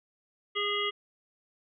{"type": "harmonic tone", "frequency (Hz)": 410.5, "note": "G#4", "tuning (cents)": -20, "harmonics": [1, 3, 5, 7, 8], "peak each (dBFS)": [-34, -34, -34, -34, -34], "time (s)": [0.55, 0.91], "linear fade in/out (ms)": 20, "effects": []}